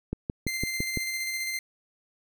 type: click train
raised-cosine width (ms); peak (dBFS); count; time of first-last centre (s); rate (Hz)
3; -16; 6; 0.13-0.973; 5.93
type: tone with tremolo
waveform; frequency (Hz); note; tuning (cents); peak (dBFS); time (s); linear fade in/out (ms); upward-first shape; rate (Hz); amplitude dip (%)
sawtooth; 2085; C7; -7; -25; 0.47-1.59; 2; square; 15; 25
effects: none